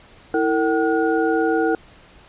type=tone cluster; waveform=sine; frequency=326.8 / 454.7 / 763 / 1442 Hz; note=E4 / A#4 / G5 / F#6; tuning=-15 / -43 / -47 / -45 cents; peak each=-20 / -20 / -24 / -26 dBFS; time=0.34-1.75 s; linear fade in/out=2 ms; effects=pink hiss -48 dBFS RMS until 2.28 s + resampled to 8000 Hz